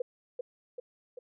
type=tone with echo; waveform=sine; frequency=495.2 Hz; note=B4; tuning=5 cents sharp; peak=-28 dBFS; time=0-0.02 s; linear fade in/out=5 ms; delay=390 ms; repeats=3; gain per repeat=-4 dB; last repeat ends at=1.19 s; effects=none